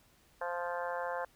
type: harmonic tone with a mistuned harmonic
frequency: 174.61 Hz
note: F3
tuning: in tune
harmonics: 3 / 4 / 5 / 6 / 7 / 8 / 9 / 10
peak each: -38 / -41 / -41 / -42 / -51 / -47 / -44 / -49 dBFS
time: 0.41-1.25 s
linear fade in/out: 5 ms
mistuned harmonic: 7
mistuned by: +15 cents
effects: pink hiss -66 dBFS RMS until 1.35 s